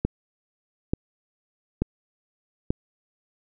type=click train; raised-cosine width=3 ms; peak=-9 dBFS; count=4; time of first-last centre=0.05-2.705 s; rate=1.13 Hz; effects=none